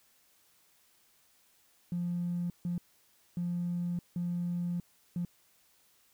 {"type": "tone bursts at uneven times", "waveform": "triangle", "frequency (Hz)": 174.61, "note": "F3", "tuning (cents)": 0, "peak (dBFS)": -27, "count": 5, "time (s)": [[1.92, 2.5], [2.65, 2.78], [3.37, 3.99], [4.16, 4.8], [5.16, 5.25]], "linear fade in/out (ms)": 2, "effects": ["tanh soft clip ceiling -28 dBFS", "white hiss -67 dBFS RMS until 6.13 s"]}